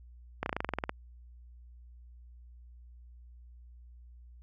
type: slowing click train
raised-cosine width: 0.5 ms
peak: -16 dBFS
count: 12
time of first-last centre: 0.43-0.894 s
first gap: 31 ms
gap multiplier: 1.06
effects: added 60 Hz sine -50 dBFS peak until 4.42 s